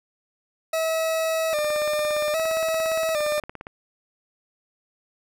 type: tone with vibrato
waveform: 40% pulse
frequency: 622.3 Hz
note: D#5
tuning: in tune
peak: -21 dBFS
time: 0.73-3.4 s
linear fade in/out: 5 ms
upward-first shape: square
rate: 0.62 Hz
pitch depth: 63 cents each way
type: click train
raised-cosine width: 0.5 ms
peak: -21 dBFS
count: 38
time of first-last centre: 1.53-3.669 s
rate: 17.3 Hz
effects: none